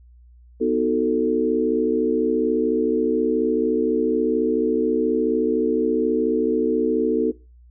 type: chord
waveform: sine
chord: B dominant seventh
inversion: none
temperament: equal with one note detuned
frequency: 246.9 / 311.1 / 370 / 444.1 Hz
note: B3 / D#4 / F#4 / A4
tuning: 0 / 0 / 0 / +16 cents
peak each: -24 / -24 / -24 / -20 dBFS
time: 0.6-7.32 s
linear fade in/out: 20 ms
effects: noise-tail reverb RT60 0.3 s tail -20 dB re dry + added 60 Hz sine -46 dBFS peak until 7.7 s